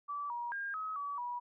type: tone with pitch steps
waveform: sine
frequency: 1156 / 953 / 1611 / 1276 / 1142 / 970 Hz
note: D6 / A#5 / G6 / D#6 / D6 / B5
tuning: -28 / +38 / +47 / +43 / -49 / -31 cents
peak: -36 dBFS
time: 0.08-1.4 s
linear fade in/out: 20 ms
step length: 220 ms
effects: none